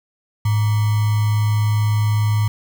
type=tone with sample-and-hold; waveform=sine; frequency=106.3 Hz; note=G#2; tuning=41 cents sharp; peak=-14 dBFS; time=0.45-2.48 s; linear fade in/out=5 ms; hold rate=1050 Hz; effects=none